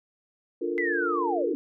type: chord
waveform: sine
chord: Bb major seventh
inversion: first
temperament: equal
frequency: 293.7 / 349.2 / 440 / 466.2 Hz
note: D4 / F4 / A4 / Bb4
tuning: 0 / 0 / 0 / 0 cents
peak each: -34 / -29 / -34 / -32 dBFS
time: 0.61-1.54 s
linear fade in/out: 10 ms
type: linear sweep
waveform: sine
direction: down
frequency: 2045 to 259.7 Hz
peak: -26 dBFS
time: 0.78-1.55 s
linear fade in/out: 0 ms
effects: none